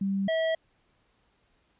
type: tone pair in turn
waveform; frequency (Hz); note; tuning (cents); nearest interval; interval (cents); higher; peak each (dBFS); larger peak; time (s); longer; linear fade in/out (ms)
sine / square; 195.6 / 647.2; G3 / E5; -4 / -32; octave + major sixth; 2072; second; -25; neither; 0.01-0.28 / 0.28-0.55; neither; 5
effects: pink hiss -69 dBFS RMS until 1.79 s + resampled to 8000 Hz